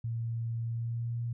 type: tone with pitch glide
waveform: sine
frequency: 115.4 to 118.1 Hz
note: A#2 to A#2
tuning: -17 to +23 cents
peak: -31 dBFS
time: 0.04-1.33 s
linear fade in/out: 5 ms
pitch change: +40 cents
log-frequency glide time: 0.63-1.21 s
effects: none